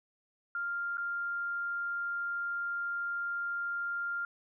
sine tone with dropouts, 1396.9 Hz, F6, in tune, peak -32 dBFS, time 0.55-4.25 s, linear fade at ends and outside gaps 2 ms, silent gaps 0.972-0.98 s, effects none

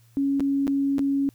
sine tone with dropouts, 277.2 Hz, C#4, in tune, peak -20 dBFS, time 0.17-1.29 s, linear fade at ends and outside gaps 0 ms, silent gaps 0.397-0.405 / 0.67-0.678 / 0.983-0.992 s, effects added 116 Hz sine -54 dBFS peak until 1.34 s + white hiss -63 dBFS RMS until 1.34 s

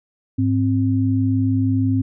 sine tone pair together, 104.41 / 263.1 Hz, G#2 / C4, +10 / +10 cents, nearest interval octave + major third, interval 1600 cents, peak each -18 dBFS, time 0.38-2.02 s, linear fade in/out 10 ms, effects none

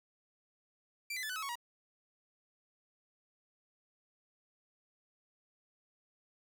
sawtooth tone with pitch steps, 2349 / 2021 / 1739.5 / 1497 / 1288.2 / 1108.6 / 954 Hz, D7 / B6 / A6 / F#6 / E6 / C#6 / A#5, 0 / +39 / -20 / +20 / -40 / 0 / +40 cents, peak -34 dBFS, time 1.1-1.555 s, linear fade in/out 5 ms, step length 65 ms, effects none

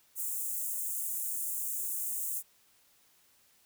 white high-pass noise, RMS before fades -35 dBFS, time 0.15-2.43 s, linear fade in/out 50 ms, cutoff 7100 Hz, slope 48 dB/octave, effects white hiss -66 dBFS RMS until 3.65 s

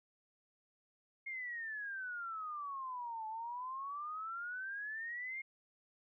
sine exponential two-way sweep, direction down then up, 2152 to 865 to 2152 Hz, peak -40 dBFS, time 1.26-5.42 s, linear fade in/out 10 ms, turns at 3.27 s, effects none

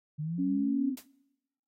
sine linear sweep, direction up, 146.3 to 261.6 Hz, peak -31 dBFS, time 0.18-0.96 s, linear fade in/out 20 ms
sine tone, 277.2 Hz, C#4, in tune, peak -27 dBFS, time 0.38-0.92 s, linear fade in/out 20 ms
white noise with exponential decay, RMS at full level -40 dBFS, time 0.97-1.08 s, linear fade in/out 5 ms, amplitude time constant 23 ms
effects noise-tail reverb RT60 0.9 s tail -23 dB re dry + AAC 48 kbps

